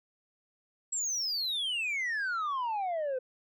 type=exponential sweep; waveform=sine; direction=down; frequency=7800 to 499 Hz; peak=-27 dBFS; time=0.92-3.19 s; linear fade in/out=10 ms; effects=tanh soft clip ceiling -29 dBFS